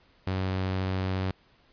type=tone; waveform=sawtooth; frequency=94.1 Hz; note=F#2; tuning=30 cents sharp; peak=-23 dBFS; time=0.27-1.31 s; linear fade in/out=0 ms; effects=pink hiss -62 dBFS RMS until 1.72 s + resampled to 11025 Hz